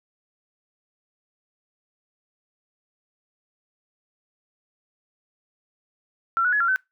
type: tone with pitch steps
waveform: sine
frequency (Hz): 1356 / 1469 / 1692 / 1378 / 1525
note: E6 / F#6 / G#6 / F6 / G6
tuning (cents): +49 / -13 / +32 / -24 / -48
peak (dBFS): -18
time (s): 6.37-6.76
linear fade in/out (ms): 0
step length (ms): 78
effects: noise-tail reverb RT60 0.2 s tail -23 dB re dry